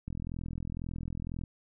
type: click train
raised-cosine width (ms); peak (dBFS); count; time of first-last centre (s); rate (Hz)
5; -25; 58; 0.08-1.437; 42
effects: none